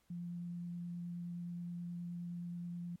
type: tone with vibrato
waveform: sine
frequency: 173.6 Hz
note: F3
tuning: 10 cents flat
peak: -40 dBFS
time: 0.1-2.96 s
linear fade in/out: 5 ms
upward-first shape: sine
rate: 9.5 Hz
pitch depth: 8 cents each way
effects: pink hiss -75 dBFS RMS until 3 s + MP3 64 kbps